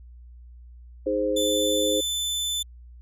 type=chord; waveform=sine; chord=Ab major; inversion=second; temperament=equal with one note detuned; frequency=311.1 / 413.2 / 523.3 Hz; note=Eb4 / Ab4 / C5; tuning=0 / -9 / 0 cents; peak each=-28 / -28 / -24 dBFS; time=1.06-2.01 s; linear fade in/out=10 ms
type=tone; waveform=sawtooth; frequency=3520 Hz; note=A7; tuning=in tune; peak=-22 dBFS; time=1.36-2.63 s; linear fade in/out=10 ms
effects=added 60 Hz sine -43 dBFS peak until 3.01 s + resampled to 32000 Hz